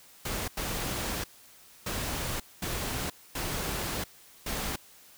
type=noise bursts at uneven times; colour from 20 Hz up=pink; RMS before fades=-33 dBFS; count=6; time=0.25-0.48 / 0.57-1.24 / 1.86-2.4 / 2.62-3.1 / 3.35-4.04 / 4.46-4.76 s; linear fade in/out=5 ms; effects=white hiss -55 dBFS RMS until 5.17 s